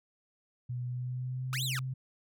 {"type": "tone with pitch glide", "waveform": "sine", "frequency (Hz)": [123.47, 130.28], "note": ["B2", "C3"], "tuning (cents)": [0, -7], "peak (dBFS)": -33, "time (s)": [0.69, 1.94], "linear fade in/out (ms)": 10, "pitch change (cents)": 93, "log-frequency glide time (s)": [0.85, 1.63]}
{"type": "linear two-way sweep", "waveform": "sawtooth", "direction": "up then down", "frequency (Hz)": [1150, 4186, 1150], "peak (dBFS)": -30, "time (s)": [1.53, 1.79], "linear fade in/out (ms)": 0, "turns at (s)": 1.64}
{"effects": []}